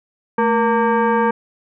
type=tone with frequency modulation; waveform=sine; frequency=220 Hz; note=A3; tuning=in tune; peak=-13 dBFS; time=0.38-1.31 s; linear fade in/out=5 ms; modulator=692 Hz; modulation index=1.6; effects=none